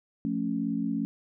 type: chord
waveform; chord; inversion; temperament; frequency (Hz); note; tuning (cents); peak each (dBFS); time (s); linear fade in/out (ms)
sine; F augmented; none; equal; 174.61 / 220 / 277.2; F3 / A3 / C#4; 0 / 0 / 0; -34 / -30 / -30; 0.25-1.05; 0
effects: none